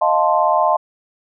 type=chord; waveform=sine; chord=F dominant seventh; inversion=third; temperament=equal; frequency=622.3 / 698.5 / 880 / 1046.5 Hz; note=Eb5 / F5 / A5 / C6; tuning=0 / 0 / 0 / 0 cents; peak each=-18 dBFS; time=0.01-0.77 s; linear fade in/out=10 ms; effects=none